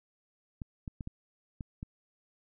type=clicks; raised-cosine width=5 ms; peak=-26 dBFS; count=6; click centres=0.618 / 0.878 / 1.008 / 1.074 / 1.608 / 1.829 s; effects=none